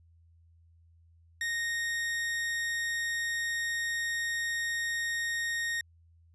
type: tone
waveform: 40% pulse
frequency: 1858 Hz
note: A#6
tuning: 6 cents flat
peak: -29 dBFS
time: 1.41-5.81 s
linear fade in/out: 2 ms
effects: added 83 Hz sine -58 dBFS peak until 6.34 s + resampled to 24000 Hz